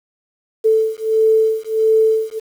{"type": "beating tone pair", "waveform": "sine", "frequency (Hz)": [440.1, 441.6], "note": ["A4", "A4"], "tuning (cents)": [0, 6], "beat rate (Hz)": 1.5, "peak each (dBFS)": -15, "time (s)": [0.64, 2.4], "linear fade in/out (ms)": 20, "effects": ["7-bit"]}